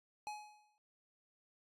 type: tone with exponential decay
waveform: square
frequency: 842 Hz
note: G#5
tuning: 24 cents sharp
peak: -40 dBFS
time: 0.27-0.78 s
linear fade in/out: 0 ms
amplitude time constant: 110 ms
effects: low-pass 9000 Hz 12 dB/octave + AAC 64 kbps